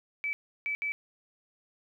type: tone bursts at uneven times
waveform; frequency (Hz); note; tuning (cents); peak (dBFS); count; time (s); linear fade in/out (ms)
sine; 2304; D7; -34; -29; 3; 0.24-0.33 / 0.66-0.75 / 0.82-0.92; 0
effects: 11-bit